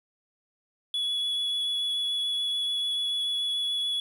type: tone with vibrato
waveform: sine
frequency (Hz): 3393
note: G#7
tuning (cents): +36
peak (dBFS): -23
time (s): 0.94-4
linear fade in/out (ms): 2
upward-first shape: sine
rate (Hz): 6.9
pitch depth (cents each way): 9
effects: tanh soft clip ceiling -25 dBFS + 9-bit